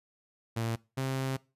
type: tone pair in turn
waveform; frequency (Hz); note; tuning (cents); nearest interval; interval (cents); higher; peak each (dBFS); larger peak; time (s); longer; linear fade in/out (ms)
sawtooth; 114.2 / 132.94; A#2 / C3; -35 / +28; minor third; 263; second; -26; neither; 0.56-0.76 / 0.97-1.37; second; 10
effects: noise-tail reverb RT60 0.3 s tail -22 dB re dry + resampled to 32000 Hz